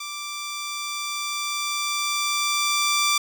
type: tone with level ramp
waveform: 10% pulse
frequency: 1174.7 Hz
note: D6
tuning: in tune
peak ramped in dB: -23 to -10 dBFS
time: 0-3.18 s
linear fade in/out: 5 ms
effects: none